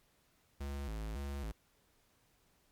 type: tone with vibrato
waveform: square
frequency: 61.4 Hz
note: B1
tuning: 9 cents flat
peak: -39 dBFS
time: 0.6-1.52 s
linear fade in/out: 10 ms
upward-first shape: square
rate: 1.8 Hz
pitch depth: 230 cents each way
effects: pink hiss -72 dBFS RMS until 2.71 s + MP3 96 kbps